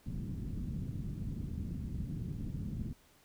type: low-pass noise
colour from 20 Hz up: white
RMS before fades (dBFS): -39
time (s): 0.06-2.93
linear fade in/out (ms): 5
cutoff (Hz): 210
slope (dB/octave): 24
effects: pink hiss -65 dBFS RMS until 3.24 s